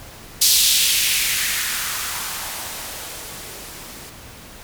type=noise with band-pass filter sweep; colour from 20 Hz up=violet; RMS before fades=-22 dBFS; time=0.41-4.1 s; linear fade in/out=10 ms; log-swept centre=4300 to 220 Hz; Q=1.8; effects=pink hiss -40 dBFS RMS until 4.63 s